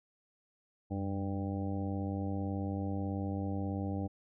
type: harmonic tone with a mistuned harmonic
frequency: 98.3 Hz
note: G2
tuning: 5 cents sharp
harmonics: 1 / 2 / 3 / 4 / 5 / 6 / 7 / 8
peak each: -36 / -38 / -39 / -52 / -46 / -48 / -54 / -46 dBFS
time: 0.9-4.08 s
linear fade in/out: 20 ms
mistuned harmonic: 1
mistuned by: -88 cents
effects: none